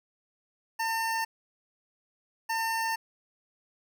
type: tone bursts at uneven times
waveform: 25% pulse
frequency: 903 Hz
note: A5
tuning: 45 cents sharp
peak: -24 dBFS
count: 2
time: 0.79-1.25 / 2.49-2.96 s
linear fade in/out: 10 ms
effects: none